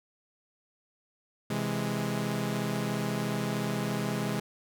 sawtooth chord, C augmented, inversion none, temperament equal, 130.81 / 164.81 / 207.7 Hz, C3 / E3 / G#3, 0 / 0 / 0 cents, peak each -30 / -31 / -28 dBFS, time 1.5-4.4 s, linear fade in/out 5 ms, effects none

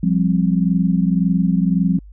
sine chord, F suspended second, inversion none, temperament just, 174.61 / 196.44 / 261.9 Hz, F3 / G3 / C4, 0 / +4 / +2 cents, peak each -16 / -18 / -22 dBFS, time 0.03-1.99 s, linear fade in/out 5 ms, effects added 50 Hz sine -37 dBFS peak until 2.12 s

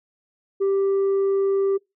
sine tone, 392 Hz, G4, in tune, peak -15 dBFS, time 0.6-1.78 s, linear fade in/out 20 ms, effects noise-tail reverb RT60 0.2 s tail -26 dB re dry + tanh soft clip ceiling -17 dBFS

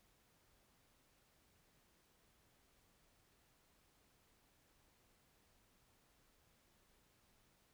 silence, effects pink hiss -74 dBFS RMS until 7.73 s

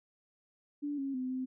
sine tone with pitch steps, 290.3 / 273.4 / 255.9 / 258.1 Hz, D4 / C#4 / C4 / C4, -20 / -24 / -38 / -23 cents, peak -33 dBFS, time 0.82-1.46 s, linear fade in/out 20 ms, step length 160 ms, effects none

